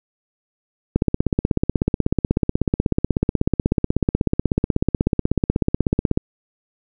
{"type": "click train", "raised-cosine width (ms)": 3, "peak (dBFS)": -3, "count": 86, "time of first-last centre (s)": [0.96, 6.175], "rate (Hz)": 16.3, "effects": []}